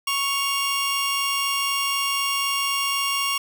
sawtooth tone pair together, 1108.8 / 2794 Hz, C#6 / F7, 0 / 0 cents, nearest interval octave + major third, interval 1600 cents, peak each -21 dBFS, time 0.07-3.38 s, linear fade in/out 5 ms, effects none

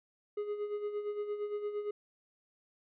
triangle tone with tremolo, 415.3 Hz, G#4, in tune, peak -30 dBFS, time 0.37-1.91 s, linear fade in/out 5 ms, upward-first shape sine, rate 8.7 Hz, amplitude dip 60%, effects resampled to 8000 Hz

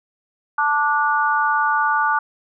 sine chord, D major, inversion second, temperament equal with one note detuned, 880 / 1174.7 / 1457.9 Hz, A5 / D6 / F#6, 0 / 0 / -26 cents, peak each -20 dBFS, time 0.58-2.19 s, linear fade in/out 5 ms, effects none

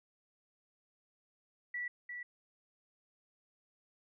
sine tone with echo, 1952 Hz, B6, 21 cents flat, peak -36 dBFS, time 1.74-1.88 s, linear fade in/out 5 ms, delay 350 ms, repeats 1, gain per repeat -5 dB, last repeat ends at 2.23 s, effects none

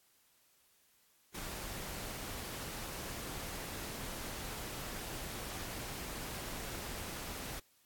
pink noise, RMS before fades -43 dBFS, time 1.34-7.6 s, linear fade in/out 10 ms, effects white hiss -70 dBFS RMS until 7.85 s + AAC 64 kbps

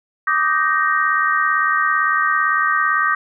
sine chord, Eb major seventh, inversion third, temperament just, 1166.7 / 1244.5 / 1555.6 / 1866.8 Hz, D6 / Eb6 / G6 / Bb6, -12 / 0 / -14 / +2 cents, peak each -20 dBFS, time 0.27-3.15 s, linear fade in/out 5 ms, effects none

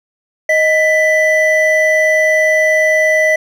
triangle tone pair together, 625.6 / 1986 Hz, D#5 / B6, +9 / +9 cents, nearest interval octave + minor sixth, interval 2000 cents, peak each -10 dBFS, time 0.49-3.36 s, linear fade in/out 5 ms, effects none

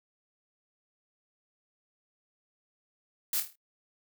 blue noise with echo, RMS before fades -30 dBFS, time 3.33-3.4 s, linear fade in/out 2 ms, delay 26 ms, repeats 6, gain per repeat -6 dB, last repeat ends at 3.556 s, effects noise-tail reverb RT60 0.1 s tail -23 dB re dry

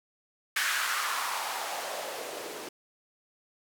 blue noise with band-pass filter sweep, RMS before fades -33 dBFS, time 0.56-2.69 s, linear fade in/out 5 ms, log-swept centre 1700 to 360 Hz, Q 2.6, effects none

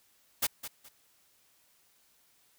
white noise with echo, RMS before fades -28 dBFS, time 0.42-0.47 s, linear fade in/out 10 ms, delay 210 ms, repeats 2, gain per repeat -12 dB, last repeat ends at 0.89 s, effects white hiss -67 dBFS RMS until 2.58 s

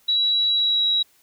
sine tone with pitch glide, 3902 to 3871 Hz, B7 to B7, -22 to -35 cents, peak -17 dBFS, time 0.08-1.03 s, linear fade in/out 10 ms, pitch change -13 cents, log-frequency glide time 0.51-0.86 s, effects white hiss -59 dBFS RMS until 1.22 s

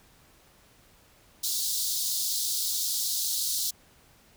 pink high-pass noise, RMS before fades -29 dBFS, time 1.43-3.71 s, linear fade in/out 10 ms, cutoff 3800 Hz, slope 48 dB/octave, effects pink hiss -59 dBFS RMS until 4.36 s

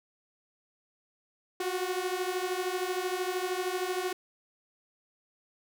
sawtooth beating tone pair, 360.4 / 373.4 Hz, F#4 / F#4, -45 / +16 cents, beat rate 13 Hz, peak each -29 dBFS, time 1.6-4.13 s, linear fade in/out 5 ms, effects none

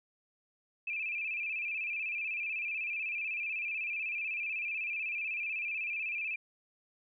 sine tone with vibrato, 2489 Hz, D#7, in tune, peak -33 dBFS, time 0.87-6.36 s, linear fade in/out 5 ms, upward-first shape square, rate 16 Hz, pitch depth 72 cents each way, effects none

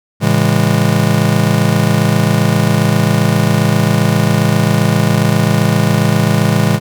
square chord, A major seventh, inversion none, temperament just, 110 / 137.5 / 165 / 206.2 Hz, A2 / C#3 / E3 / G#3, 0 / -14 / +2 / -12 cents, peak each -16 dBFS, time 0.2-6.8 s, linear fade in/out 50 ms, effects none

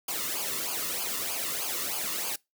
white noise with flanger, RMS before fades -32 dBFS, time 0.08-2.36 s, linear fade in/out 5 ms, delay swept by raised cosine 0.52 to 1.3 ms, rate 3.2 Hz, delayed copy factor -0.75, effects noise-tail reverb RT60 0.2 s tail -23 dB re dry

